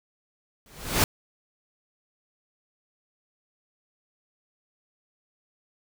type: noise with exponential growth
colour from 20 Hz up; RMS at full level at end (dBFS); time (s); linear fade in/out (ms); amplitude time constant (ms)
pink; -17; 0.66-1.04; 1; 82
effects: none